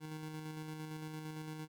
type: tone with tremolo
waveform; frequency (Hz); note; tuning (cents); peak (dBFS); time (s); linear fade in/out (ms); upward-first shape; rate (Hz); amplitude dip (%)
25% pulse; 155.56; D#3; 0; -38; 0-1.68; 50; square; 8.8; 30
effects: none